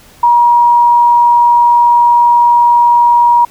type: tone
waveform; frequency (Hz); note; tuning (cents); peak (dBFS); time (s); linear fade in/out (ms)
sine; 954; A#5; +40; -4; 0.23-3.45; 5
effects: pink hiss -41 dBFS RMS until 3.5 s